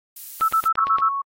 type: noise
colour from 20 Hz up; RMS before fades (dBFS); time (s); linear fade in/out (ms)
violet; -35; 0.16-0.68; 5
type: click train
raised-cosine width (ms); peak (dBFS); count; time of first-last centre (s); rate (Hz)
0.3; -15; 6; 0.41-0.985; 8.7
type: tone bursts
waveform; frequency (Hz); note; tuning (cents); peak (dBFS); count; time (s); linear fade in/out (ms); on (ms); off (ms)
sine; 1318.5; E6; 0; -15; 6; 0.41-1.091; 10; 76; 45
type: tone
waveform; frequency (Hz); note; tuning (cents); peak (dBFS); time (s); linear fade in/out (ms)
sine; 1108.7; C#6; 0; -22; 0.78-1.22; 10
effects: AAC 48 kbps